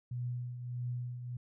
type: tone with tremolo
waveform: sine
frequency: 122.8 Hz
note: B2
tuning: 9 cents flat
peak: -33 dBFS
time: 0.11-1.37 s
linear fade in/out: 5 ms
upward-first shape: triangle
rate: 1.6 Hz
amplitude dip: 60%
effects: none